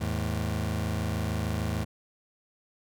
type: tone pair together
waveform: 25% pulse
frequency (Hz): 80.4 / 106.98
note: E2 / A2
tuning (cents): -43 / -48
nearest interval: perfect fourth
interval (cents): 495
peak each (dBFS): -27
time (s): 0-1.85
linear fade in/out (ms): 20
effects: none